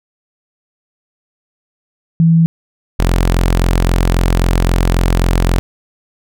sine / sawtooth tone pair in turn, 164.81 / 43.75 Hz, E3 / F1, 0 / +4 cents, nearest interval octave + major seventh, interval 2296 cents, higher first, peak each -6 dBFS, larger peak neither, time 2.2-2.46 / 2.99-5.59 s, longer second, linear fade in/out 0 ms, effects none

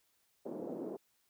white band-pass noise, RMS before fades -42 dBFS, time 0.45-0.97 s, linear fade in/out 10 ms, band 210 to 520 Hz, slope 24 dB/octave, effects white hiss -75 dBFS RMS until 1.29 s

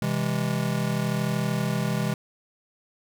square chord, C augmented, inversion none, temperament just, 130.81 / 163.52 / 204.4 Hz, C3 / E3 / G#3, 0 / -14 / -27 cents, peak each -29 dBFS, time 0.02-2.14 s, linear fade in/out 2 ms, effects none

